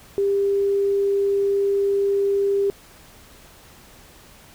sine tone, 398.2 Hz, G4, 27 cents sharp, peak -17 dBFS, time 0.18-2.7 s, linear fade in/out 0 ms, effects pink hiss -48 dBFS RMS until 4.54 s

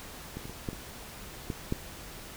clicks, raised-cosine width 3 ms, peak -24 / -28 / -30 / -19 / -28 / -19 / -15 dBFS, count 7, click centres 0.37 / 0.455 / 0.496 / 0.688 / 0.731 / 1.502 / 1.724 s, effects pink hiss -45 dBFS RMS until 2.36 s

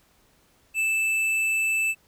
triangle tone with tanh clipping, 2637 Hz, E7, in tune, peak -23 dBFS, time 0.74-1.95 s, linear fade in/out 50 ms, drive 14 dB, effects pink hiss -62 dBFS RMS until 2.07 s

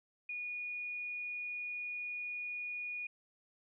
sine tone, 2452 Hz, D#7, 26 cents flat, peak -38 dBFS, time 0.29-3.07 s, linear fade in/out 5 ms, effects none

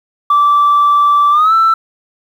sine tone with pitch glide, 1164 to 1329.4 Hz, D6 to E6, -16 to +14 cents, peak -5 dBFS, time 0.3-1.74 s, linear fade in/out 5 ms, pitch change +230 cents, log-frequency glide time 1.31-1.53 s, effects tanh soft clip ceiling -4 dBFS + 7-bit

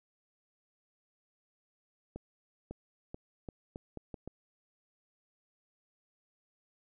accelerating click train, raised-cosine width 2 ms, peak -28 dBFS, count 8, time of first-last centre 2.16-4.276 s, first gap 550 ms, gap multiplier 0.79, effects none

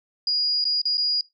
sine tone with dropouts, 4878 Hz, D#8, 35 cents flat, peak -20 dBFS, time 0.27-1.21 s, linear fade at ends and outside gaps 2 ms, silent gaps 0.642-0.652 / 0.816-0.854 / 0.972-0.979 s, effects noise-tail reverb RT60 0.2 s tail -19 dB re dry

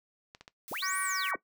clicks, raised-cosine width 0.2 ms, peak -30 dBFS, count 3, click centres 0.349 / 0.41 / 0.479 s
blue noise, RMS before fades -45 dBFS, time 0.68-1.31 s, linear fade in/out 0 ms
sine linear two-way sweep, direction up then down, 87 to 9956 to 169.2 Hz, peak -34 dBFS, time 0.71-1.36 s, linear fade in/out 5 ms, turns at 0.99 s
harmonic tone, 377.6 Hz, F#4, 35 cents sharp, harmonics 3 / 4 / 5 / 6, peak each -34 / -36 / -38 / -40 dBFS, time 0.82-1.36 s, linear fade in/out 10 ms
effects noise-tail reverb RT60 0.1 s tail -17 dB re dry

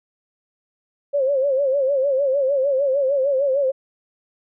sine tone with vibrato, 546 Hz, C#5, 26 cents flat, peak -16 dBFS, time 1.13-3.72 s, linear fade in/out 20 ms, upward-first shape sine, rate 6.6 Hz, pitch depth 95 cents each way, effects none

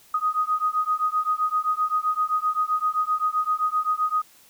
sine beating tone pair, 1244.5 / 1252.2 Hz, D#6 / D#6, 0 / +11 cents, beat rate 7.7 Hz, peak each -24 dBFS, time 0.14-4.22 s, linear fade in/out 5 ms, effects white hiss -54 dBFS RMS until 4.49 s

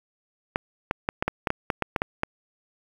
clicks, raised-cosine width 0.5 ms, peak -8 dBFS, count 12, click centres 0.559 / 0.911 / 1.089 / 1.225 / 1.28 / 1.472 / 1.504 / 1.702 / 1.823 / 1.962 / 2.019 / 2.234 s, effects 7-bit

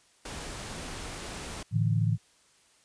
pink noise, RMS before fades -39 dBFS, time 0.25-1.63 s, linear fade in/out 5 ms
sine chord, A suspended fourth, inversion none, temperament equal with one note detuned, 110 / 146.07 / 164.81 Hz, A2 / D3 / E3, 0 / -9 / 0 cents, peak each -25 / -30 / -29 dBFS, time 1.71-2.18 s, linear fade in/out 50 ms
effects white hiss -63 dBFS RMS until 2.84 s + resampled to 22050 Hz

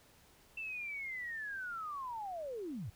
sine linear sweep, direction down, 2689 to 80 Hz, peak -39 dBFS, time 0.57-2.9 s, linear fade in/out 5 ms, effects pink hiss -64 dBFS RMS until 2.95 s

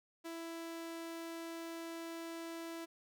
sawtooth tone, 331.6 Hz, E4, 10 cents sharp, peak -39 dBFS, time 0.24-2.86 s, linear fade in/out 20 ms, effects none

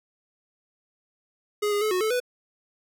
square tone with pitch steps, 416.6 / 410.4 / 430.3 / 367 / 435.8 / 495 Hz, G#4 / G#4 / A4 / F#4 / A4 / B4, +5 / -21 / -39 / -14 / -17 / +4 cents, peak -23 dBFS, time 1.62-2.202 s, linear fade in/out 10 ms, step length 97 ms, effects none

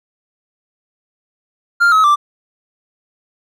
triangle tone with pitch steps, 1396.9 / 1281 / 1174.6 Hz, F6 / E6 / D6, 0 / -50 / 0 cents, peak -6 dBFS, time 1.8-2.16 s, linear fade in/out 20 ms, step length 120 ms, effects none

